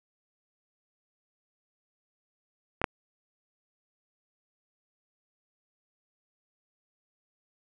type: clicks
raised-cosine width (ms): 0.5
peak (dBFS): -15 / -7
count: 2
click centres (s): 2.816 / 2.842
effects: none